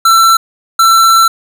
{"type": "tone bursts at uneven times", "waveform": "square", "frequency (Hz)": 1342, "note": "E6", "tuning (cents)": 31, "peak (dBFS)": -5, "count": 2, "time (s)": [[0.05, 0.37], [0.79, 1.28]], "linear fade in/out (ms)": 5, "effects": []}